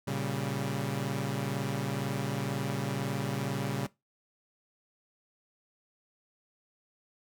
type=chord; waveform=sawtooth; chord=G diminished; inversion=first; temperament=equal; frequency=116.54 / 138.59 / 196 Hz; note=Bb2 / Db3 / G3; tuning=0 / 0 / 0 cents; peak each=-33 / -29 / -33 dBFS; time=0.07-3.87 s; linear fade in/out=10 ms; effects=noise-tail reverb RT60 0.2 s tail -19 dB re dry